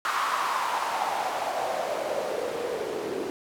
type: noise with band-pass filter sweep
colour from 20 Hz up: white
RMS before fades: -29 dBFS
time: 0.05-3.3 s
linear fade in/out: 0 ms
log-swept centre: 1200 to 370 Hz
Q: 4.1
effects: none